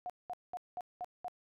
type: tone bursts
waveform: sine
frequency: 721 Hz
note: F#5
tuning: 45 cents flat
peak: -37 dBFS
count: 6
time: 0.06-1.282 s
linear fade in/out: 0 ms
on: 37 ms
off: 200 ms
effects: none